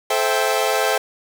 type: chord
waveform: sawtooth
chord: A minor seventh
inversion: none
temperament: equal with one note detuned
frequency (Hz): 434.2 / 523.3 / 659.3 / 784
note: A4 / C5 / E5 / G5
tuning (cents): -23 / 0 / 0 / 0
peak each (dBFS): -19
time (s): 0.1-0.98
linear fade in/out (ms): 5
effects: none